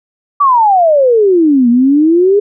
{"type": "exponential two-way sweep", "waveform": "sine", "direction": "down then up", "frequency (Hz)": [1174.7, 233.1, 418.5], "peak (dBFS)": -5, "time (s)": [0.4, 2.4], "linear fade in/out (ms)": 10, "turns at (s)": 1.69, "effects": []}